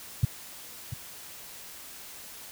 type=tone with echo; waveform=sine; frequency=116.54 Hz; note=A#2; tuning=in tune; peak=-16 dBFS; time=0.23-0.25 s; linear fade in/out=5 ms; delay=690 ms; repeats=1; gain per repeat=-13 dB; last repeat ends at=0.94 s; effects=white hiss -45 dBFS RMS until 2.51 s